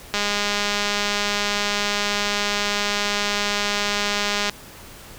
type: click train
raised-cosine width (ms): 0.2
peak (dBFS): -5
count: 894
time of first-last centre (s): 0.14-4.496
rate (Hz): 205
effects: pink hiss -42 dBFS RMS until 5.18 s